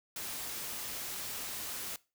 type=noise; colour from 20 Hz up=white; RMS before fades=-40 dBFS; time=0.16-1.96 s; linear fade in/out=2 ms; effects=noise-tail reverb RT60 0.3 s tail -21 dB re dry